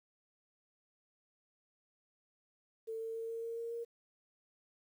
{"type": "tone with pitch steps", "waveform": "sine", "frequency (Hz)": [447.7, 450.8, 453.9, 457.1, 460.3, 463.5, 466.7], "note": ["A4", "A4", "A#4", "A#4", "A#4", "A#4", "A#4"], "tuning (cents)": [30, 42, -46, -34, -22, -10, 2], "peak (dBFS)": -38, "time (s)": [2.87, 3.85], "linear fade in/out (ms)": 20, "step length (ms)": 140, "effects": ["11-bit"]}